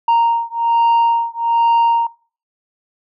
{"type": "beating tone pair", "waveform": "sine", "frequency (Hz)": [929, 930.2], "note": ["A#5", "A#5"], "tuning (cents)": [-6, -4], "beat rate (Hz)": 1.2, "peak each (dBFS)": -13, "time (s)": [0.08, 2.07], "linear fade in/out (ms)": 5, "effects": ["noise-tail reverb RT60 0.4 s tail -21 dB re dry", "tanh soft clip ceiling -9 dBFS"]}